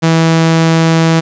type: tone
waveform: sawtooth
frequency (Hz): 163.3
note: E3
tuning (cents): -16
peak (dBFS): -3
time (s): 0.02-1.21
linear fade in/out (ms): 20
effects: resampled to 16000 Hz + 7-bit